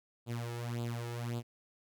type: tone with flanger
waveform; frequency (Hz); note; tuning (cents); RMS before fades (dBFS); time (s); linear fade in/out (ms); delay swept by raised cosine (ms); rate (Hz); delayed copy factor
sawtooth; 118.5; A#2; +29; -38; 0.26-1.43; 50; 0.25 to 2.35; 1.8; +0.75
effects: none

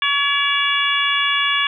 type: harmonic tone with a mistuned harmonic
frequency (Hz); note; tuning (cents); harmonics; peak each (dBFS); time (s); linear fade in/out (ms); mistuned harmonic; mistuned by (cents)
565; C#5; +33; 2 / 3 / 4 / 5 / 6; -22 / -22 / -22 / -22 / -22; 0.02-1.67; 2; 4; +31
effects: none

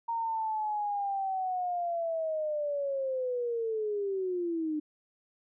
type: linear sweep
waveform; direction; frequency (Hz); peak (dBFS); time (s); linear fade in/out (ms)
sine; down; 930 to 298.9; -29; 0.08-4.8; 10
effects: none

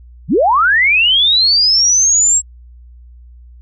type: linear sweep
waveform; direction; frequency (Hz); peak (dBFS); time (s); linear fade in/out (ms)
sine; up; 110 to 7680; -8; 0.28-2.42; 50
effects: added 60 Hz sine -36 dBFS peak until 3.61 s

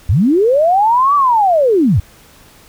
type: linear two-way sweep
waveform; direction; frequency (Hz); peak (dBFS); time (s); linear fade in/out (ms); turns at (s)
sine; up then down; 69.3 to 1174.7 to 69.3; -8; 0.09-2; 5; 1.15
effects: pink hiss -44 dBFS RMS until 2.68 s

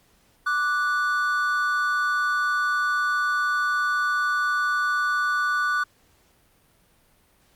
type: tone pair together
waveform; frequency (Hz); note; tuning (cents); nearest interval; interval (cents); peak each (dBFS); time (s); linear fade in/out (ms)
triangle; 1171.5 / 1476; D6 / F#6; -5 / -5; major third; 400; -23 / -21; 0.46-5.84; 10
effects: pink hiss -61 dBFS RMS until 7.55 s + Opus 48 kbps

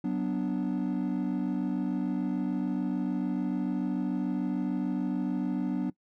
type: chord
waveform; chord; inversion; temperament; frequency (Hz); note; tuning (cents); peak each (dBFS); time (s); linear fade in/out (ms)
triangle; B minor; second; equal with one note detuned; 186.82 / 246.9 / 293.7; F#3 / B3 / D4; +17 / 0 / 0; -29; 0.04-5.9; 5
effects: noise-tail reverb RT60 0.1 s tail -21 dB re dry + tanh soft clip ceiling -20 dBFS

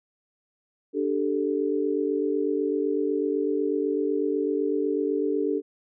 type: chord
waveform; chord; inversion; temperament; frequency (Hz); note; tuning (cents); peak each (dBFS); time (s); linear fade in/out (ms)
sine; D suspended fourth; none; equal; 293.7 / 392 / 440; D4 / G4 / A4; 0 / 0 / 0; -27; 0.93-5.62; 50
effects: none

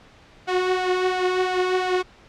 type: tone with flanger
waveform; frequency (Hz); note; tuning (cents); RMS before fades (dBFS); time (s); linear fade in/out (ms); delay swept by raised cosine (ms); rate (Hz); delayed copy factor
sawtooth; 367.7; F#4; -11; -22; 0.47-2.03; 20; 1.4 to 3.6; 2.9; +0.55
effects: pink hiss -50 dBFS RMS until 2.28 s + low-pass 4000 Hz 12 dB/octave

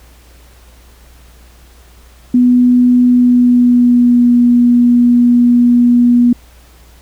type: tone with pitch glide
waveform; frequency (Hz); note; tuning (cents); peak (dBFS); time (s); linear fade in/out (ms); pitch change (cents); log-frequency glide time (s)
sine; 246.9 to 241.8; B3 to B3; 0 to -36; -5; 2.34-6.33; 5; -36; 3.05-4.32
effects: added 60 Hz sine -40 dBFS peak until 7.01 s + pink hiss -46 dBFS RMS until 7.01 s

